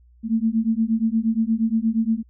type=beating tone pair; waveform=sine; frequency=220 / 228.5 Hz; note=A3 / A#3; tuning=0 / -34 cents; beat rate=8.5 Hz; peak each=-21 dBFS; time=0.23-2.23 s; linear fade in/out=50 ms; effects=added 60 Hz sine -50 dBFS peak until 2.29 s